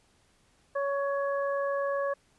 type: harmonic tone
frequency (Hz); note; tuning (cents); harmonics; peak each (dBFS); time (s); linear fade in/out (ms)
559; C#5; +14; 1 / 2 / 3; -28 / -34 / -38; 0.75-2.14; 10
effects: pink hiss -66 dBFS RMS until 2.38 s + resampled to 24000 Hz